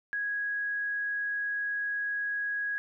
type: tone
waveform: sine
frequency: 1658 Hz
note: G#6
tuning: 3 cents flat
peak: -29 dBFS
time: 0.13-2.78 s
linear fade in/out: 0 ms
effects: none